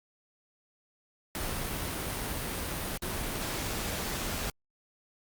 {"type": "noise with dropouts", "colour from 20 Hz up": "pink", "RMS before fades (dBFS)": -34, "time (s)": [1.35, 4.5], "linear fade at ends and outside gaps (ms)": 1, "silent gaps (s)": [2.975, 3.021], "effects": ["Opus 48 kbps"]}